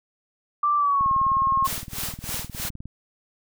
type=tone with pitch glide; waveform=sine; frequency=1174.7 to 1077.2 Hz; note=D6 to C#6; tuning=0 to -50 cents; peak=-18 dBFS; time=0.63-1.67 s; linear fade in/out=5 ms; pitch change=-150 cents; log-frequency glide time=0.77-1.1 s
type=click train; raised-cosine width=5 ms; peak=-24 dBFS; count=37; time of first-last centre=1.01-2.856 s; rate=19.5 Hz
type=noise with tremolo; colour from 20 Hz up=white; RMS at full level=-29 dBFS; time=1.64-2.7 s; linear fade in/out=20 ms; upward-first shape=sine; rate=3.2 Hz; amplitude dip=95%
effects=none